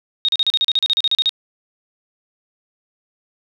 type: tone bursts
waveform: sine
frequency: 3729 Hz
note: A#7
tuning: in tune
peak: -13 dBFS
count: 15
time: 0.25-1.293 s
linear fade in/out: 0 ms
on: 35 ms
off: 37 ms
effects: none